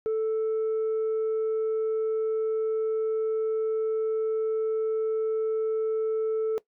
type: tone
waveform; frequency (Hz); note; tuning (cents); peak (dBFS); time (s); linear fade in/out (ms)
sine; 440; A4; 0; -21; 0.06-6.58; 0
effects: noise-tail reverb RT60 0.1 s tail -21 dB re dry + tanh soft clip ceiling -23 dBFS